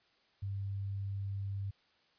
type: tone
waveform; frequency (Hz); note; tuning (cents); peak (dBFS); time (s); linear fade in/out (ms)
sine; 98.8; G2; +14; -35; 0.42-1.71; 10
effects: white hiss -70 dBFS RMS until 2.18 s + resampled to 11025 Hz